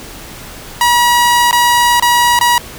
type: tone with dropouts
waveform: sawtooth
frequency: 962 Hz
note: B5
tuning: 46 cents flat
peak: -4 dBFS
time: 0.81-2.58 s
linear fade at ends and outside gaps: 1 ms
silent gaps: 1.511-1.528 / 1.998-2.024 / 2.39-2.411 s
effects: pink hiss -31 dBFS RMS until 2.78 s